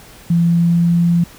sine tone with pitch glide, 169.7 to 171.37 Hz, F3 to F3, -49 to -32 cents, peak -10 dBFS, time 0.3-1.24 s, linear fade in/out 5 ms, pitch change +17 cents, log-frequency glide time 0.43-1.05 s, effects pink hiss -41 dBFS RMS until 1.38 s

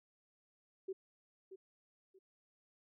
sine tone with echo, 381.3 Hz, G4, 48 cents flat, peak -38 dBFS, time 0.88-0.93 s, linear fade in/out 10 ms, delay 630 ms, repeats 2, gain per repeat -11 dB, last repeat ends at 2.19 s, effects none

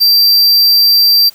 square tone, 4699 Hz, D8, in tune, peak -6 dBFS, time 0-1.3 s, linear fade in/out 20 ms, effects white hiss -42 dBFS RMS until 1.34 s

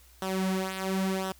sawtooth tone with flanger, 189.7 Hz, F#3, 43 cents sharp, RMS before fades -30 dBFS, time 0.22-1.32 s, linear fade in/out 2 ms, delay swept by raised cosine 0.43 to 5.13 ms, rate 0.95 Hz, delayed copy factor -0.7, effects added 62 Hz sine -56 dBFS peak until 1.39 s + white hiss -59 dBFS RMS until 1.39 s

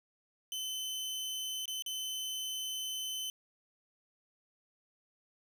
sawtooth tone with dropouts, 3050 Hz, G7, 48 cents flat, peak -33 dBFS, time 0.52-3.3 s, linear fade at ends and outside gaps 1 ms, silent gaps 1.656-1.679 / 1.823-1.862 s, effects none

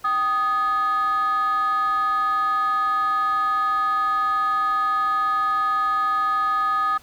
sine tone with frequency modulation, 1244.5 Hz, D#6, in tune, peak -17 dBFS, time 0.04-6.98 s, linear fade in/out 10 ms, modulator 464 Hz, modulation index 0.45, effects tanh soft clip ceiling -16 dBFS + pink hiss -51 dBFS RMS until 7.02 s

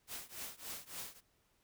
white noise with tremolo, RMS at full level -43 dBFS, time 0.07-1.21 s, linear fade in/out 50 ms, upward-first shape triangle, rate 3.5 Hz, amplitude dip 95%, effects pink hiss -75 dBFS RMS until 1.63 s

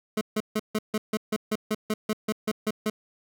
25% pulse tone bursts, 215 Hz, A3, 40 cents flat, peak -20 dBFS, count 15, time 0.17-2.9 s, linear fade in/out 5 ms, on 42 ms, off 150 ms, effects none

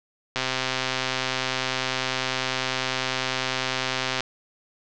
click train, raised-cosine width 0.2 ms, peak -7 dBFS, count 501, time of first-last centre 0.36-4.206 s, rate 130 Hz, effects low-pass 6000 Hz 12 dB/octave

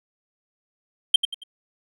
triangle tone with echo, 3158 Hz, G7, 12 cents sharp, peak -8 dBFS, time 1.14-1.16 s, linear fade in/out 5 ms, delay 92 ms, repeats 3, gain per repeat -9 dB, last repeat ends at 1.436 s, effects none

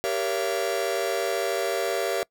45% pulse chord, G diminished seventh, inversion none, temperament just, 392 / 470.4 / 564.5 / 677.4 Hz, G4 / Bb4 / Db5 / Fb5, 0 / +16 / +31 / +47 cents, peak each -30 dBFS, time 0.04-2.23 s, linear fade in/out 0 ms, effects noise-tail reverb RT60 0.1 s tail -24 dB re dry

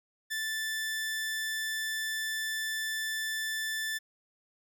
sawtooth tone, 1760 Hz, A6, in tune, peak -28 dBFS, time 0.3-3.99 s, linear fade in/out 20 ms, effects none

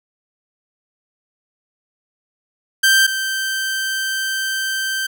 sawtooth tone pair in turn, 1568 / 1559 Hz, G6 / G6, 0 / -10 cents, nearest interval unison, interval 10 cents, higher first, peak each -7 / -16 dBFS, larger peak first, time 2.83-3.07 / 3.07-5.07 s, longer second, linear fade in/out 10 ms, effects none

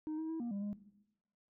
sine tone with pitch steps, 309.8 / 318.2 / 324 / 237.2 / 200.3 / 205.8 Hz, D#4 / D#4 / E4 / A#3 / G3 / G#3, -7 / +39 / -30 / +30 / +38 / -16 cents, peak -34 dBFS, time 0.07-0.73 s, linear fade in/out 0 ms, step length 110 ms, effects noise-tail reverb RT60 0.9 s tail -17 dB re dry + tanh soft clip ceiling -36 dBFS

